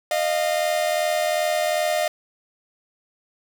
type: tone pair together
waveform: 45% pulse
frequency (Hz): 615 / 697.6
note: D#5 / F5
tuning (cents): -20 / -2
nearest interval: major second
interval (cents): 218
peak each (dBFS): -22 / -24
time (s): 0.11-2.08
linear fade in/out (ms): 2
effects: none